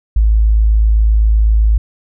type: tone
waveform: sine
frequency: 53.9 Hz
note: A1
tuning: 35 cents flat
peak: -7 dBFS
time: 0.16-1.78 s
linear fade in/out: 5 ms
effects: none